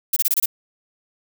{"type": "noise bursts", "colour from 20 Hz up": "violet", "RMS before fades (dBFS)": -18, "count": 6, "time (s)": [0.13, 0.459], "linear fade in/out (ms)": 5, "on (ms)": 34, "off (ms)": 25, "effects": []}